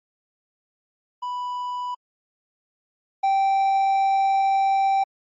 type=tone pair in turn; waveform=triangle; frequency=987.8 / 780.1 Hz; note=B5 / G5; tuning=0 / -9 cents; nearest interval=major third; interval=409 cents; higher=first; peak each=-24 / -15 dBFS; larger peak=second; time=1.22-1.95 / 3.23-5.04 s; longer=second; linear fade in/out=10 ms; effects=MP3 32 kbps